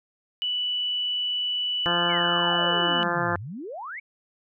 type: tone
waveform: sine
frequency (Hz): 2964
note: F#7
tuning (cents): +2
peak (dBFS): -24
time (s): 0.42-3.03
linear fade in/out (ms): 0
type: harmonic tone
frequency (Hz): 173.2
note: F3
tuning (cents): -14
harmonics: 1 / 2 / 3 / 4 / 5 / 6 / 7 / 8 / 9 / 10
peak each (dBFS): -32 / -32 / -32 / -32 / -32 / -32 / -32 / -32 / -32 / -32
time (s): 1.86-3.36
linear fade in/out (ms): 0
type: exponential two-way sweep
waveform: sine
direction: down then up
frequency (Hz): 2349 to 89.4 to 2349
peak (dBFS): -33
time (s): 2.09-4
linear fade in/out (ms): 10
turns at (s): 3.38
effects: none